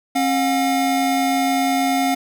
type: tone pair together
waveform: square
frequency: 269.4 / 718.2 Hz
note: C#4 / F5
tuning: -49 / +48 cents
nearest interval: octave + perfect fourth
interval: 1697 cents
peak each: -20 dBFS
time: 0.15-2.15 s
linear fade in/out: 10 ms
effects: none